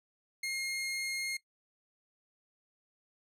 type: tone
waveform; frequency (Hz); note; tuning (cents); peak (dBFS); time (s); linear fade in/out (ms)
sawtooth; 2138; C7; +37; -30; 0.43-1.37; 5
effects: noise-tail reverb RT60 0.1 s tail -20 dB re dry + low-pass 12000 Hz 12 dB/octave